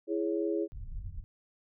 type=chord; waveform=sine; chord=C# minor; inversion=first; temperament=just; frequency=332.6 / 415.8 / 554.4 Hz; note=E4 / G#4 / C#5; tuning=+16 / +2 / 0 cents; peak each=-31 / -32 / -37 dBFS; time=0.07-0.68 s; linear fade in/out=50 ms
type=low-pass noise; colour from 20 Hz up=pink; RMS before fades=-40 dBFS; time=0.72-1.24 s; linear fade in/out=0 ms; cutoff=110 Hz; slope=24 dB/octave
effects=none

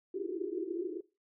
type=band-pass noise; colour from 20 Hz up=pink; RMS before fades=-37 dBFS; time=0.14-1.01 s; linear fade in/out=5 ms; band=330 to 400 Hz; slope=96 dB/octave; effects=noise-tail reverb RT60 0.3 s tail -21 dB re dry

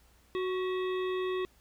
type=harmonic tone with a mistuned harmonic; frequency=370 Hz; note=F#4; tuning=in tune; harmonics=1 / 3 / 5 / 7 / 9 / 10; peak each=-30 / -40 / -44 / -47 / -49 / -50 dBFS; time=0.35-1.45 s; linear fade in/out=0 ms; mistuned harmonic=5; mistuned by=+65 cents; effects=added 60 Hz sine -65 dBFS peak until 1.6 s + pink hiss -65 dBFS RMS until 1.6 s

